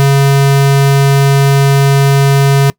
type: tone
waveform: square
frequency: 138.59 Hz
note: C#3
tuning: in tune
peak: -6 dBFS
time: 0-2.7 s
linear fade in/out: 0 ms
effects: noise-tail reverb RT60 0.1 s tail -23 dB re dry